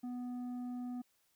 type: tone with tanh clipping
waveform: sine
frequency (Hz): 246.9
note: B3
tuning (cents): 0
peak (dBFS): -40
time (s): 0.03-1.02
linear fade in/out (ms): 10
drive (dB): 7
effects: white hiss -75 dBFS RMS until 1.35 s